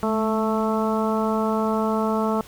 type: harmonic tone with a mistuned harmonic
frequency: 220 Hz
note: A3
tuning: in tune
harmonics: 1 / 2 / 3 / 4 / 5 / 6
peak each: -23 / -26 / -28 / -29 / -30 / -31 dBFS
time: 0.03-2.41 s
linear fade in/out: 0 ms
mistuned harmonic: 1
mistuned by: -32 cents
effects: pink hiss -46 dBFS RMS until 2.47 s